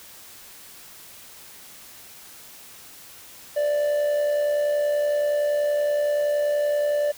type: tone with amplitude modulation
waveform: triangle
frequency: 587.3 Hz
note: D5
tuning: in tune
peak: -16 dBFS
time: 3.56-7.12 s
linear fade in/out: 10 ms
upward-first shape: sine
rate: 70.6 Hz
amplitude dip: 40%
effects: white hiss -45 dBFS RMS until 7.17 s